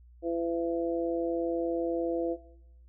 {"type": "harmonic tone", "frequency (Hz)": 168.4, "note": "E3", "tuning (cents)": 37, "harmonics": [2, 3, 4], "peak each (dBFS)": [-30, -32, -37], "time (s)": [0.22, 2.37], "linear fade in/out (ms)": 50, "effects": ["noise-tail reverb RT60 0.8 s tail -17 dB re dry", "added 60 Hz sine -52 dBFS peak until 2.88 s"]}